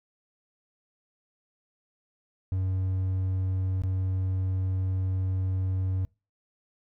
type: tone with dropouts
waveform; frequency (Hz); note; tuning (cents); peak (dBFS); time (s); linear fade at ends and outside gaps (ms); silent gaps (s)
triangle; 93.9; F#2; +26; -23; 2.52-6.05; 0; 3.819-3.836
effects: noise-tail reverb RT60 0.3 s tail -25 dB re dry